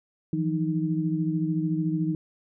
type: tone cluster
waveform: sine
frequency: 161.9 / 175.5 / 311.9 Hz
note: E3 / F3 / D#4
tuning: -31 / +9 / +4 cents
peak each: -27 / -30 / -27 dBFS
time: 0.33-2.15 s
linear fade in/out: 2 ms
effects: none